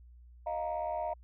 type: chord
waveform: sine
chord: Eb suspended second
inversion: none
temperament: just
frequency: 622.3 / 700 / 933.4 Hz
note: Eb5 / F5 / Bb5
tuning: 0 / +4 / +2 cents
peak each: -35 / -35 / -37 dBFS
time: 0.46-1.14 s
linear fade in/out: 10 ms
effects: tanh soft clip ceiling -26 dBFS + added 60 Hz sine -52 dBFS peak until 1.23 s